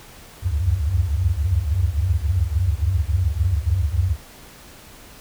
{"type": "tone cluster", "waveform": "sine", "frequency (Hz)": [69.1, 76.1, 91.5, 95.1], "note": ["C#2", "D#2", "F#2", "F#2"], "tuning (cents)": [-5, -38, -19, 48], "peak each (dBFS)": -23, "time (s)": [0.42, 4.17], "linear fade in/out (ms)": 50, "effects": ["pink hiss -44 dBFS RMS until 5.2 s"]}